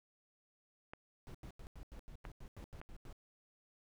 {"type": "clicks", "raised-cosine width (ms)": 0.5, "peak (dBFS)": -32, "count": 3, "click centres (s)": [0.935, 2.252, 2.815]}
{"type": "noise bursts", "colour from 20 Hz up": "brown", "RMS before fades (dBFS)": -50, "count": 12, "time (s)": [1.27, 3.127], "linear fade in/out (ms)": 0, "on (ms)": 75, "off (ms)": 87}
{"effects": []}